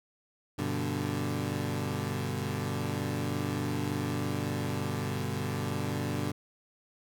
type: chord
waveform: 20% pulse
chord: G major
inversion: none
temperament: equal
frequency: 98 / 123.47 / 146.83 Hz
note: G2 / B2 / D3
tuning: 0 / 0 / 0 cents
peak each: -30 dBFS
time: 0.58-6.32 s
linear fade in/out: 10 ms
effects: none